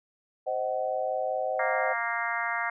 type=chord; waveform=sine; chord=C diminished; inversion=none; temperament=just; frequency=523.3 / 627.9 / 753.5 Hz; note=C5 / Eb5 / Gb5; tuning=0 / +16 / +31 cents; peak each=-31 dBFS; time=0.46-1.94 s; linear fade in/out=20 ms
type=harmonic tone; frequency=233.1 Hz; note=A#3; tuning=in tune; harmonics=3 / 4 / 5 / 6 / 7 / 8 / 9; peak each=-35 / -35 / -35 / -35 / -35 / -35 / -35 dBFS; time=1.59-2.7 s; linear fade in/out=5 ms
effects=none